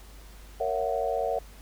sine chord, F# dominant seventh, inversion first, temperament just, 462.5 / 555 / 666 / 740 Hz, A#4 / C#5 / E5 / F#5, -14 / +2 / +18 / 0 cents, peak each -31 dBFS, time 0.6-1.39 s, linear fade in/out 5 ms, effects added 50 Hz sine -46 dBFS peak until 1.61 s + pink hiss -53 dBFS RMS until 1.61 s

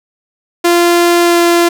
sawtooth tone with pitch glide, 345.7 to 343.3 Hz, F4 to F4, -18 to -30 cents, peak -3 dBFS, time 0.64-1.69 s, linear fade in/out 10 ms, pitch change -12 cents, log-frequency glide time 1.22-1.39 s, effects none

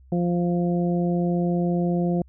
harmonic tone, 174.61 Hz, F3, in tune, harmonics 1 / 2 / 3 / 4, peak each -21 / -27 / -31 / -33 dBFS, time 0.12-2.22 s, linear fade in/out 2 ms, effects added 65 Hz sine -48 dBFS peak until 2.28 s

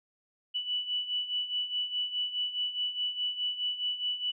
sine beating tone pair, 2960 / 2964.8 Hz, F#7 / F#7, 0 / +3 cents, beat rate 4.8 Hz, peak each -36 / -31 dBFS, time 0.54-4.32 s, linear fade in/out 20 ms, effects none

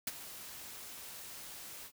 white noise with ADSR envelope, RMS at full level -34 dBFS, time 0.07-1.92 s, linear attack 3 ms, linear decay 31 ms, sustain -14 dB, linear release 71 ms, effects none

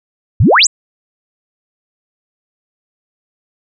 sine exponential sweep, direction up, 77.78 to 8440 Hz, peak -5 dBFS, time 0.4-0.67 s, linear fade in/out 5 ms, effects none

